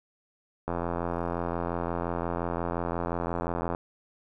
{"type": "click train", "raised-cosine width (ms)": 1, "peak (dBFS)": -16, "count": 264, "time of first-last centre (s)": [0.68, 3.749], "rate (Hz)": 85.7, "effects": []}